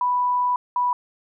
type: tone pair in turn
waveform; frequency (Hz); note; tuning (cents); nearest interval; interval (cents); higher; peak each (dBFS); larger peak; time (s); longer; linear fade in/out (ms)
sine; 987.8 / 983.8; B5 / B5; 0 / -7; unison; 7; first; -18; neither; 0.01-0.56 / 0.76-0.93; first; 2
effects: none